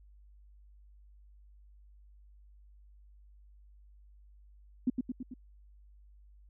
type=tone with echo; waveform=sine; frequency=251.6 Hz; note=B3; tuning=32 cents sharp; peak=-24 dBFS; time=4.87-4.9 s; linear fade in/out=5 ms; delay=110 ms; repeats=4; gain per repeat=-4 dB; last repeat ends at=5.34 s; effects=added 50 Hz sine -55 dBFS peak until 6.49 s